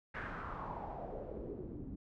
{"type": "noise with low-pass filter sweep", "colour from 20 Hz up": "pink", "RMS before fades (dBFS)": -44, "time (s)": [0.14, 1.96], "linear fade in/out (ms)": 10, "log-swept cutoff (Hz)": [1800, 250], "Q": 3.8, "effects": []}